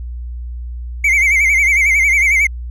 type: tone with vibrato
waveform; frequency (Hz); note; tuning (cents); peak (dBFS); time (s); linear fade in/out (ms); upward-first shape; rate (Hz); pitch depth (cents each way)
triangle; 2189; C#7; -22; -8; 1.04-2.47; 5; sine; 11; 100
effects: added 60 Hz sine -23 dBFS peak until 2.7 s